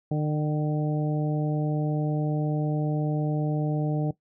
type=harmonic tone with a mistuned harmonic; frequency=150.9 Hz; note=D3; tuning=47 cents sharp; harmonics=1 / 2 / 3 / 4 / 5; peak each=-24 / -30 / -34 / -36 / -38 dBFS; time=0.11-4.11 s; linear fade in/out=5 ms; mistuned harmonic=5; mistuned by=+21 cents; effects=noise-tail reverb RT60 0.1 s tail -17 dB re dry